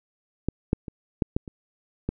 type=clicks; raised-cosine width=3 ms; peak=-11 / -7 / -22 / -8 / -10 / -25 / -13 dBFS; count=7; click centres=0.486 / 0.731 / 0.882 / 1.222 / 1.365 / 1.478 / 2.09 s; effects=none